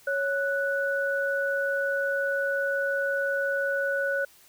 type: tone pair together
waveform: sine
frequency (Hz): 554.4 / 1480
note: C#5 / F#6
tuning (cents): 0 / 0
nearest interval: octave + perfect fourth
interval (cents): 1700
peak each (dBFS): -27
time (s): 0.07-4.25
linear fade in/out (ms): 5
effects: white hiss -56 dBFS RMS until 4.48 s